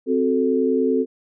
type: chord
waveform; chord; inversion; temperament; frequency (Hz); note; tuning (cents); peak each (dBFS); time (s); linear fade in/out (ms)
sine; F# diminished; second; equal; 261.6 / 370 / 440; C4 / F#4 / A4; 0 / 0 / 0; -20 / -23 / -20; 0.06-1.06; 50
effects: none